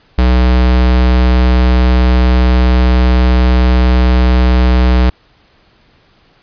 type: tone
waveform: square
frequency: 62.2 Hz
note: B1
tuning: 13 cents sharp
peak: -7 dBFS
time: 0.18-5.1 s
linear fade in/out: 5 ms
effects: pink hiss -50 dBFS RMS until 6.42 s + resampled to 11025 Hz